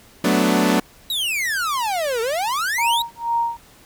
sawtooth chord, B minor seventh, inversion second, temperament equal with one note detuned, 185 / 220 / 248.2 / 293.7 Hz, F#3 / A3 / B3 / D4, 0 / 0 / +9 / 0 cents, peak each -17 dBFS, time 0.24-0.8 s, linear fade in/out 5 ms
45% pulse exponential two-way sweep, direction down then up, 3951 to 440 to 3951 Hz, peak -20 dBFS, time 1.1-3.02 s, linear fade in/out 2 ms, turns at 2.21 s
sine tone with tremolo, 933 Hz, A#5, 1 cent sharp, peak -16 dBFS, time 2.78-3.57 s, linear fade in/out 5 ms, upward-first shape sine, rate 2.1 Hz, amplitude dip 100%
effects pink hiss -49 dBFS RMS until 3.85 s

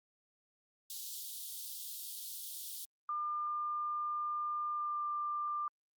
white high-pass noise, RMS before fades -44 dBFS, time 0.9-2.85 s, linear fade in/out 2 ms, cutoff 3300 Hz, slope 48 dB/octave
sine tone with pitch glide, 1200 to 1190.3 Hz, D6 to D6, +37 to +23 cents, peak -34 dBFS, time 3.09-5.68 s, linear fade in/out 2 ms, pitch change -14 cents, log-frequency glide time 4.71-5.06 s
effects Opus 48 kbps

